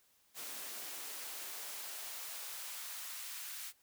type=noise with high-pass filter sweep; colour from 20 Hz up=white; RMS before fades=-45 dBFS; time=0.34-3.73 s; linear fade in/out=50 ms; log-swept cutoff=220 to 1500 Hz; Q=0.79; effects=white hiss -71 dBFS RMS until 3.82 s